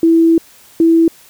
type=tone pair in turn; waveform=sine; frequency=329.6 / 329.6 Hz; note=E4 / E4; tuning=0 / 0 cents; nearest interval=unison; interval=0 cents; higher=neither; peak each=-6 dBFS; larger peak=neither; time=0.03-0.38 / 0.8-1.08 s; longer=first; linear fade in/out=2 ms; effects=white hiss -44 dBFS RMS until 1.29 s